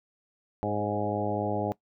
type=harmonic tone with a mistuned harmonic; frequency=103.83 Hz; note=G#2; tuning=in tune; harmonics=1 / 2 / 3 / 4 / 5 / 6 / 7 / 8; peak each=-35 / -35 / -35 / -35 / -35 / -35 / -35 / -35 dBFS; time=0.63-1.72 s; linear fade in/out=0 ms; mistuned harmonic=5; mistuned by=+26 cents; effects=noise-tail reverb RT60 0.1 s tail -20 dB re dry